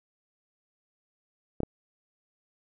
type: clicks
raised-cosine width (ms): 2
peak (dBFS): -16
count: 2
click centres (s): 1.604 / 1.633
effects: none